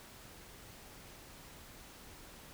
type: silence
effects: pink hiss -54 dBFS RMS until 2.53 s